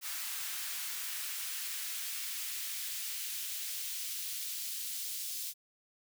white noise with high-pass filter sweep, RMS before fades -39 dBFS, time 0.01-5.54 s, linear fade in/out 50 ms, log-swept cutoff 1300 to 3900 Hz, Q 0.91, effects none

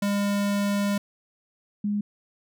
square / sine tone pair in turn, 202.2 / 206.2 Hz, G#3 / G#3, -46 / -12 cents, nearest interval unison, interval 34 cents, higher second, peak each -23 dBFS, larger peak neither, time 0.02-0.98 / 1.84-2.01 s, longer first, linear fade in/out 5 ms, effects none

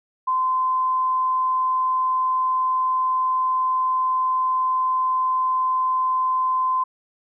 sine tone, 1031 Hz, C6, 26 cents flat, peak -18 dBFS, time 0.27-6.84 s, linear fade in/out 10 ms, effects none

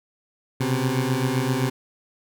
20% pulse beating tone pair, 126 / 133.7 Hz, B2 / C3, +35 / +38 cents, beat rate 7.7 Hz, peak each -19 dBFS, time 0.6-1.7 s, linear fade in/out 10 ms, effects none

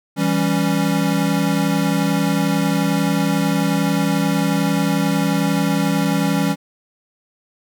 square chord, C# diminished, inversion first, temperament equal, 164.81 / 196 / 277.2 Hz, E3 / G3 / C#4, 0 / 0 / 0 cents, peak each -21 dBFS, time 0.16-6.56 s, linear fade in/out 50 ms, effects none

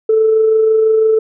sine tone with amplitude modulation, 440 Hz, A4, in tune, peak -6 dBFS, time 0.09-1.19 s, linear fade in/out 5 ms, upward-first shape sine, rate 26 Hz, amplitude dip 30%, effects tanh soft clip ceiling -3 dBFS

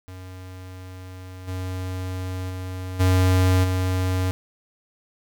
square tone with level steps, 92.5 Hz, F#2, in tune, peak -36 / -28 / -30 / -16 / -21 dBFS, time 0.08-4.31 s, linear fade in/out 0 ms, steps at 1.47 / 2.49 / 2.99 / 3.63 s, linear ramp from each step 20 ms, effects 9-bit

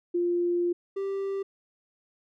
sine / triangle tone pair in turn, 349.2 / 392 Hz, F4 / G4, 0 / 0 cents, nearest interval major second, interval 200 cents, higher second, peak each -23 / -26 dBFS, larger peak first, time 0.14-0.73 / 0.96-1.43 s, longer first, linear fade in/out 10 ms, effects none

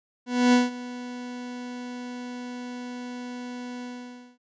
40% pulse tone with ADSR envelope, 246.4 Hz, B3, 4 cents flat, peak -14 dBFS, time 0.26-4.38 s, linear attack 270 ms, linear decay 170 ms, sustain -19 dB, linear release 550 ms, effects resampled to 16000 Hz

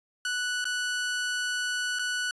sawtooth tone with dropouts, 1480 Hz, F#6, in tune, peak -24 dBFS, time 0.25-2.31 s, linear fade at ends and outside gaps 2 ms, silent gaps 0.643-0.653 / 1.988-1.993 s, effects resampled to 22050 Hz

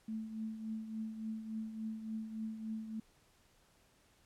sine tone with tremolo, 220 Hz, A3, in tune, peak -36 dBFS, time 0.08-3 s, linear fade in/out 5 ms, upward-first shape triangle, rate 3.5 Hz, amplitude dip 65%, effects pink hiss -69 dBFS RMS until 4.25 s + low-pass 12000 Hz 12 dB/octave

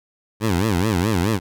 15% pulse tone with vibrato, 98 Hz, G2, in tune, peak -11 dBFS, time 0.4-1.4 s, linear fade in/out 50 ms, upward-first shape sine, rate 4.7 Hz, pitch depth 250 cents each way, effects none

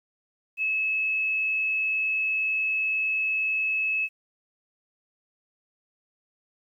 sine tone, 2591 Hz, E7, 30 cents flat, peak -23 dBFS, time 0.57-4.09 s, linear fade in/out 50 ms, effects 10-bit

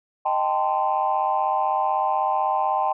sine chord, A half-diminished seventh, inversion second, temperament equal with one note detuned, 622.3 / 784 / 880 / 1037.5 Hz, Eb5 / G5 / A5 / C6, 0 / 0 / 0 / -15 cents, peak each -28 / -22 / -25 / -25 dBFS, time 0.25-2.93 s, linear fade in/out 10 ms, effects tanh soft clip ceiling -11 dBFS

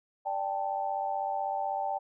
sine chord, D suspended fourth, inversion none, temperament equal, 587.3 / 784 / 880 Hz, D5 / G5 / A5, 0 / 0 / 0 cents, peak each -37 / -31 / -35 dBFS, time 0.25-1.99 s, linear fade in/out 20 ms, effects none

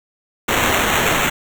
violet noise with sample-and-hold, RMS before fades -17 dBFS, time 0.48-1.3 s, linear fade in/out 10 ms, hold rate 4900 Hz, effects none

